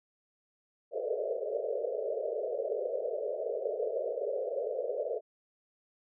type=band-pass noise; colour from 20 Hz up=pink; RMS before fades=-34 dBFS; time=0.91-5.21 s; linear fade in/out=50 ms; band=410 to 640 Hz; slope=96 dB/octave; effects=none